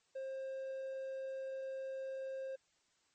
triangle tone, 532 Hz, C5, 29 cents sharp, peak -38 dBFS, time 0.15-2.56 s, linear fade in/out 10 ms, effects white hiss -75 dBFS RMS until 3.14 s + MP3 32 kbps

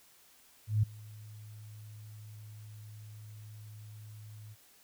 sine tone with ADSR envelope, 106.9 Hz, A2, 49 cents flat, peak -22 dBFS, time 0.67-4.56 s, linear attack 160 ms, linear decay 8 ms, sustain -24 dB, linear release 41 ms, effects white hiss -62 dBFS RMS until 4.83 s

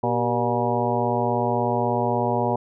harmonic tone with a mistuned harmonic, 120 Hz, B2, 49 cents flat, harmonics 1 / 2 / 3 / 4 / 5 / 6 / 7 / 8, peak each -28 / -28 / -28 / -28 / -28 / -28 / -28 / -28 dBFS, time 0.03-2.56 s, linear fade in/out 5 ms, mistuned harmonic 3, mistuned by +110 cents, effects none

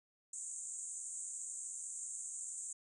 pink band-pass noise, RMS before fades -45 dBFS, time 0.33-2.73 s, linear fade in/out 5 ms, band 6800 to 8800 Hz, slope 96 dB/octave, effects none

